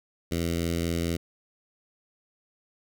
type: tone with notch filter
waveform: 10% pulse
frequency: 84.4 Hz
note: E2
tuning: 41 cents sharp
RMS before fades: -28 dBFS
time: 0.31-1.17 s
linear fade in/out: 10 ms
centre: 1000 Hz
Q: 0.65
effects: none